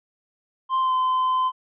triangle tone with pitch glide, 1046.5 to 1027.9 Hz, C6 to C6, 0 to -31 cents, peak -17 dBFS, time 0.69-1.52 s, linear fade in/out 50 ms, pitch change -31 cents, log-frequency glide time 0.8-0.93 s, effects resampled to 8000 Hz

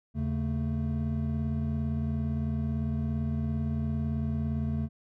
triangle tone cluster, 80.1 / 139.7 / 222.6 Hz, E2 / C#3 / A3, -49 / +14 / +20 cents, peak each -30 dBFS, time 0.14-4.89 s, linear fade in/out 50 ms, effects none

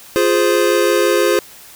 square chord, F minor, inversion none, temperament equal with one note detuned, 349.2 / 415.3 / 520.5 Hz, F4 / Ab4 / C5, 0 / 0 / -9 cents, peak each -17 dBFS, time 0.16-1.39 s, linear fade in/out 0 ms, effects white hiss -40 dBFS RMS until 1.75 s

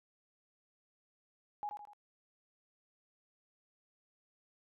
sine tone with echo, 830 Hz, G#5, 1 cent flat, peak -36 dBFS, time 1.63-1.69 s, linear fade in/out 0 ms, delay 81 ms, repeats 3, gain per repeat -6 dB, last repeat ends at 1.933 s, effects none

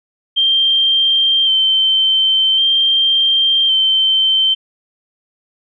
sine tone with vibrato, 3136 Hz, G7, in tune, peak -10 dBFS, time 0.36-4.55 s, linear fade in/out 20 ms, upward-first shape square, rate 0.45 Hz, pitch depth 18 cents each way, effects none

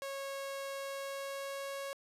sawtooth tone with pitch glide, 549 to 552.2 Hz, C#5 to C#5, -17 to -7 cents, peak -35 dBFS, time 0.02-1.93 s, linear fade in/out 0 ms, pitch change +10 cents, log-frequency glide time 0.75-1.74 s, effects resampled to 32000 Hz + 12-bit

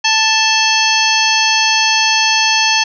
harmonic tone with a mistuned harmonic, 880 Hz, A5, in tune, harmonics 1 / 2 / 3 / 4 / 5 / 6 / 7, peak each -17 / -19 / -16 / -19 / -17 / -20 / -19 dBFS, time 0.04-2.84 s, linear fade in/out 10 ms, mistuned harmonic 4, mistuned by -130 cents, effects none

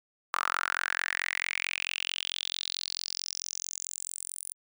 sawtooth tone with high-pass filter sweep, 44.52 Hz, F1, 34 cents sharp, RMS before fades -34 dBFS, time 0.33-4.54 s, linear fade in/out 10 ms, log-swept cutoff 1200 to 10000 Hz, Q 5.8, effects none

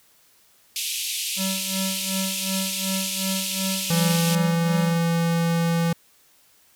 pink band-pass noise, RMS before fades -28 dBFS, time 0.76-4.35 s, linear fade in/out 0 ms, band 2500 to 14000 Hz, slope 48 dB/octave
square tone with tremolo, 191 Hz, G3, 45 cents flat, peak -25 dBFS, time 1.36-5.01 s, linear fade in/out 50 ms, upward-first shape sine, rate 2.7 Hz, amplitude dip 80%
square tone, 167.7 Hz, E3, 30 cents sharp, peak -20 dBFS, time 3.9-5.93 s, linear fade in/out 5 ms
effects white hiss -58 dBFS RMS until 6.75 s

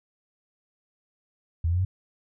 sine exponential sweep, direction up, 80.3 to 96.1 Hz, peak -21 dBFS, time 1.64-1.85 s, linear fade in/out 5 ms, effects none

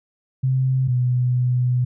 sine tone pair in turn, 130.81 / 124.68 Hz, C3 / B2, 0 / +17 cents, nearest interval minor second, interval 83 cents, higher first, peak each -16 dBFS, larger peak neither, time 0.43-0.88 / 0.88-1.85 s, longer second, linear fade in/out 10 ms, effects none

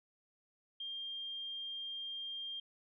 sine tone, 3200 Hz, G7, 35 cents sharp, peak -40 dBFS, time 0.8-2.6 s, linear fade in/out 5 ms, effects none

